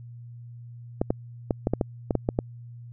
clicks, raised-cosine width 2 ms, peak -9 dBFS, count 10, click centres 1.015 / 1.105 / 1.508 / 1.671 / 1.736 / 1.812 / 2.108 / 2.153 / 2.289 / 2.389 s, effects added 119 Hz sine -40 dBFS peak until 2.92 s

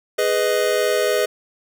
square chord, G# minor, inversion none, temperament just, 415.3 / 498.4 / 623 Hz, G#4 / B4 / D#5, 0 / +16 / +2 cents, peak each -22 dBFS, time 0.18-1.26 s, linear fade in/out 10 ms, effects none

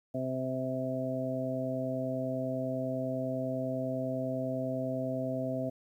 harmonic tone, 130 Hz, C3, 11 cents flat, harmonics 1 / 2 / 3 / 4 / 5, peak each -38 / -35 / -46 / -39 / -35 dBFS, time 0.14-5.7 s, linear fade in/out 10 ms, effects 11-bit

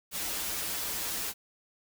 white noise with comb filter, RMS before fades -34 dBFS, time 0.11-1.34 s, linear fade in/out 50 ms, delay 7.9 ms, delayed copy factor -0.95, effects none

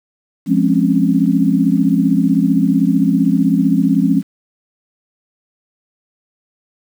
sine chord, Db major seventh, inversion first, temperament equal, 174.61 / 207.7 / 261.6 / 277.2 Hz, F3 / Ab3 / C4 / Db4, 0 / 0 / 0 / 0 cents, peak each -16 dBFS, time 0.46-4.23 s, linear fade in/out 50 ms, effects 7-bit

